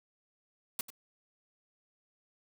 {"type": "noise with echo", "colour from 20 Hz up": "white", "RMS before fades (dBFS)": -34, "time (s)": [0.79, 0.81], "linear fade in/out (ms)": 2, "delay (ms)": 93, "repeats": 1, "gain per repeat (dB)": -13, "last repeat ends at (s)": 0.903, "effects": []}